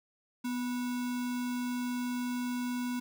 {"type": "tone with sample-and-hold", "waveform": "sine", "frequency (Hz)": 246.9, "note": "B3", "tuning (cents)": 0, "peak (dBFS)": -31, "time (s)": [0.44, 3], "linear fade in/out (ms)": 10, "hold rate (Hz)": 1225, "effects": []}